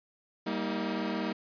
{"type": "chord", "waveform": "sawtooth", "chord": "Eb major", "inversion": "first", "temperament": "equal with one note detuned", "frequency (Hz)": [196, 233.1, 317.8], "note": ["G3", "Bb3", "Eb4"], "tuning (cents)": [0, 0, 37], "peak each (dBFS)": -31, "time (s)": [0.46, 1.33], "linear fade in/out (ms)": 10, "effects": ["resampled to 11025 Hz"]}